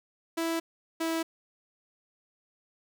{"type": "tone pair in turn", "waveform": "sawtooth", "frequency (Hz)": [329.9, 326.9], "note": ["E4", "E4"], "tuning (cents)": [1, -14], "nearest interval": "unison", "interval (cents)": 15, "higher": "first", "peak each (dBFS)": -24, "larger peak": "neither", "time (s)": [[0.37, 0.6], [1, 1.23]], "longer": "neither", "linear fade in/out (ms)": 10, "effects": []}